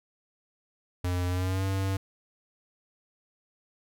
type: tone with pitch glide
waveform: square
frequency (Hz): 89.5 to 96.48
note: F2 to G2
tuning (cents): +43 to -27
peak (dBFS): -27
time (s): 1.04-1.97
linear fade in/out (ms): 5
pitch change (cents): +130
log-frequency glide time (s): 1.29-1.65
effects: none